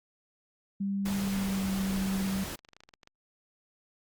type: tone with pitch glide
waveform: sine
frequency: 197.7 to 192.85 Hz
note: G3 to G3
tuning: +15 to -28 cents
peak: -28 dBFS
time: 0.8-2.44 s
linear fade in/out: 10 ms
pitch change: -43 cents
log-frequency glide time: 1.13-1.61 s
type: noise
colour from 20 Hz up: pink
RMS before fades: -38 dBFS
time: 1.05-2.56 s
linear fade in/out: 10 ms
type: clicks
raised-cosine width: 0.2 ms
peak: -34 dBFS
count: 12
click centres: 2.546 / 2.591 / 2.649 / 2.688 / 2.733 / 2.766 / 2.805 / 2.836 / 2.89 / 2.938 / 3.032 / 3.074 s
effects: Opus 48 kbps